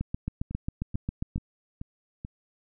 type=two click trains; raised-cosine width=5 ms; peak=-24 / -17 dBFS; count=5 / 11; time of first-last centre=0.51-2.249 / 0.01-1.36 s; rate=2.3 / 7.41 Hz; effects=none